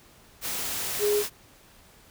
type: tone in noise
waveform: sine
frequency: 414.7 Hz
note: G#4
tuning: 3 cents flat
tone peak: -21 dBFS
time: 0.99-1.24 s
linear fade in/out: 50 ms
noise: white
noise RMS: -31 dBFS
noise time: 0.41-1.3 s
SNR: +7 dB
effects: pink hiss -55 dBFS RMS until 2.1 s